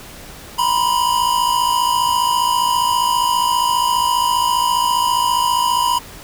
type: tone pair together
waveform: square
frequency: 963.1 / 1018 Hz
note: B5 / C6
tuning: -44 / -48 cents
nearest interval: minor second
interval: 96 cents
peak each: -17 / -19 dBFS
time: 0.58-5.99 s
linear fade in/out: 10 ms
effects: pink hiss -37 dBFS RMS until 6.23 s